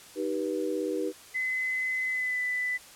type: chord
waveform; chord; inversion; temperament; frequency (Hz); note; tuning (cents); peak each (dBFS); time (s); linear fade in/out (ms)
sine; Eb augmented; none; just; 311.1 / 388.9 / 486.1; Eb4 / G4 / B4; 0 / -14 / -28; -32; 0.15-1.13; 50
type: tone with pitch glide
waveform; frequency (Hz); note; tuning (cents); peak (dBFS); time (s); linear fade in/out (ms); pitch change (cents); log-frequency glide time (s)
sine; 2031 to 1993.8; B6 to B6; +48 to +16; -27; 1.34-2.78; 20; -32; 2.05-2.41
effects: white hiss -50 dBFS RMS until 2.95 s + low-pass 11000 Hz 12 dB/octave